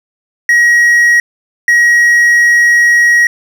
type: tone bursts at uneven times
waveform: triangle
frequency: 1900 Hz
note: A#6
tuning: 33 cents sharp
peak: -3 dBFS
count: 2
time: 0.49-1.2 / 1.68-3.27 s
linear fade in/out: 2 ms
effects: none